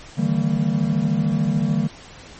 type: tone cluster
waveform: triangle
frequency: 148.8 / 162.4 / 195.3 / 227.8 Hz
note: D3 / E3 / G3 / A#3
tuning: +23 / -26 / -6 / -40 cents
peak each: -21 dBFS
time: 0.17-1.88 s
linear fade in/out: 20 ms
effects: pink hiss -42 dBFS RMS until 2.39 s + MP3 32 kbps